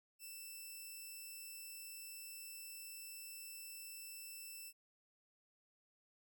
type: tone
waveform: 5% pulse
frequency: 2659 Hz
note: E7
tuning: 14 cents sharp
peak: -40 dBFS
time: 0.19-4.73 s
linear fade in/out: 50 ms
effects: none